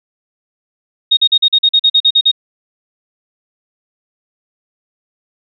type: tone bursts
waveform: sine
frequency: 3729 Hz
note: A#7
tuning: in tune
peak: -6 dBFS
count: 12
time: 1.11-2.315 s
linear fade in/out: 10 ms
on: 61 ms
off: 43 ms
effects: none